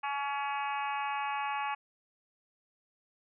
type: harmonic tone with a mistuned harmonic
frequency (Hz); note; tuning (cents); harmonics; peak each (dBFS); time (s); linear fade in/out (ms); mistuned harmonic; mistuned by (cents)
282.1; C#4; +30; 3 / 4 / 5 / 6 / 7 / 8 / 9 / 10; -34 / -37 / -45 / -43 / -50 / -45 / -42 / -48; 0.03-1.75; 10; 5; -24
effects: none